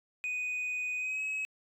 sine tone with pitch glide, 2489 to 2559 Hz, D#7 to D#7, 0 to +48 cents, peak -29 dBFS, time 0.24-1.45 s, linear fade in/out 0 ms, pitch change +48 cents, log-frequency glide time 0.97-1.21 s, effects tanh soft clip ceiling -31 dBFS

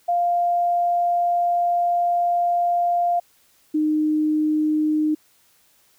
sine tone pair in turn, 698.5 / 306.7 Hz, F5 / D#4, 0 / -25 cents, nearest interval octave + major second, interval 1425 cents, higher first, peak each -17 dBFS, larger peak neither, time 0.08-3.2 / 3.74-5.15 s, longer first, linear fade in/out 10 ms, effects white hiss -59 dBFS RMS until 5.98 s

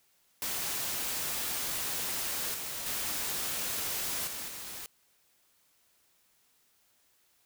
white noise with level steps, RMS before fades -34 / -38 / -34 / -39 / -42 dBFS, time 0.42-4.86 s, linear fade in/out 0 ms, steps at 2.54 / 2.86 / 4.27 / 4.48 s, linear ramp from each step 5 ms, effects white hiss -69 dBFS RMS until 7.45 s

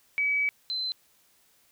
sine tone pair in turn, 2282 / 4066 Hz, C#7 / B7, +50 / +50 cents, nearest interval minor seventh, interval 1000 cents, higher second, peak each -23 / -28 dBFS, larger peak first, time 0.18-0.49 / 0.7-0.92 s, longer first, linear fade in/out 0 ms, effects white hiss -64 dBFS RMS until 1.71 s

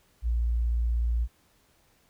sine tone, 58.27 Hz, A#1, in tune, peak -23 dBFS, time 0.22-1.28 s, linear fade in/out 50 ms, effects pink hiss -65 dBFS RMS until 2.09 s

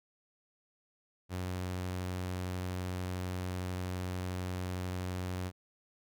sawtooth tone, 91.3 Hz, F#2, 23 cents flat, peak -31 dBFS, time 1.29-5.52 s, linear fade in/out 50 ms, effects none

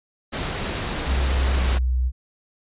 pink noise, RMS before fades -27 dBFS, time 0.32-1.79 s, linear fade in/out 20 ms
sine tone with pitch glide, 65.41 to 62.82 Hz, C2 to B1, 0 to +30 cents, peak -18 dBFS, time 1.05-2.12 s, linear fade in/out 50 ms, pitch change -70 cents, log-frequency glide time 1.59-1.74 s
effects resampled to 8000 Hz

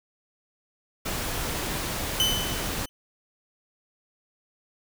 pink noise, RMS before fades -30 dBFS, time 1.05-2.86 s, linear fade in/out 10 ms
40% pulse tone with exponential decay, 3031 Hz, F#7, 41 cents sharp, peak -18 dBFS, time 2.2-2.89 s, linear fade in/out 0 ms, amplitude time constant 150 ms
effects none

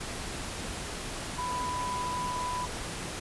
sine tone in noise, 993 Hz, B5, 9 cents sharp, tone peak -31 dBFS, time 1.38-2.66 s, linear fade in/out 10 ms, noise pink, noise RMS -37 dBFS, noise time 0-3.2 s, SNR +3 dB, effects resampled to 24000 Hz

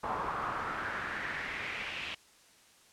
brown noise with band-pass filter sweep, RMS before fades -37 dBFS, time 0.03-2.15 s, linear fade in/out 10 ms, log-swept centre 980 to 2800 Hz, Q 3.4, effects white hiss -61 dBFS RMS until 2.92 s + low-pass 9000 Hz 12 dB/octave

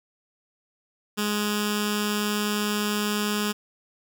10% pulse tone with notch filter, 208.6 Hz, G#3, 8 cents sharp, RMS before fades -26 dBFS, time 1.17-3.53 s, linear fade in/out 20 ms, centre 690 Hz, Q 0.56, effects none

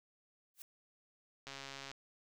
blue noise with exponential growth, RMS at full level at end -45 dBFS, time 0.54-0.62 s, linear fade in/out 1 ms, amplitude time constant 16 ms
click train, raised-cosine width 0.2 ms, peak -29 dBFS, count 62, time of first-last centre 1.47-1.915 s, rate 137 Hz
effects none

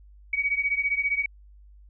sine beating tone pair, 2255 / 2270 Hz, C#7 / C#7, +29 / +41 cents, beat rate 15 Hz, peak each -25 / -27 dBFS, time 0.33-1.26 s, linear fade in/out 5 ms, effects added 50 Hz sine -48 dBFS peak until 1.89 s

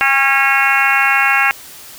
harmonic tone with a mistuned harmonic, 273.4 Hz, C#4, 24 cents flat, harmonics 3 / 4 / 5 / 6 / 7 / 8 / 9 / 10, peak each -19 / -21 / -19 / -16 / -21 / -17 / -21 / -18 dBFS, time 0.01-1.51 s, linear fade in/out 0 ms, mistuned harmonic 3, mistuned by -25 cents, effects white hiss -36 dBFS RMS until 1.98 s

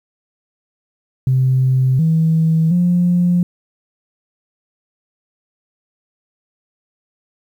sine tone with pitch steps, 130.2 / 161.4 / 176.4 Hz, C3 / E3 / F3, -8 / -36 / +18 cents, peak -10 dBFS, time 1.27-3.43 s, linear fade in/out 2 ms, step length 720 ms, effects tanh soft clip ceiling -6 dBFS + 8-bit

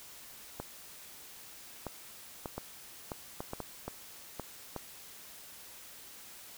clicks, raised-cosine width 1 ms, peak -23 dBFS, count 11, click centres 0.6 / 1.867 / 2.458 / 2.58 / 3.118 / 3.405 / 3.534 / 3.603 / 3.88 / 4.397 / 4.763 s, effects white hiss -51 dBFS RMS until 6.57 s

